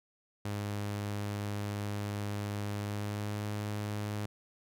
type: tone with pitch glide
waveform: sawtooth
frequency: 102.7 to 104.37 Hz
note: G#2 to G#2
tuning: -19 to +9 cents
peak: -30 dBFS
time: 0.45-4.26 s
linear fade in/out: 5 ms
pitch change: +28 cents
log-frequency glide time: 2.76-3.44 s
effects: none